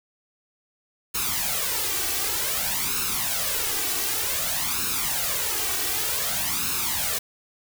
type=noise with flanger; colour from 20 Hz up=white; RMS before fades=-26 dBFS; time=1.14-7.19 s; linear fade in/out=10 ms; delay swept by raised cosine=0.75 to 2.65 ms; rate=0.54 Hz; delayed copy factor=+0.7; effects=none